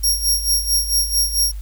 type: tone with tremolo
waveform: 20% pulse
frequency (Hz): 5588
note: F8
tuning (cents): 0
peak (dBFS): -8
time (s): 0.03-1.52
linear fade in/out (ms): 10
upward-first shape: sine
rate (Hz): 4.5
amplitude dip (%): 75
effects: added 50 Hz sine -26 dBFS peak until 1.61 s + white hiss -50 dBFS RMS until 1.61 s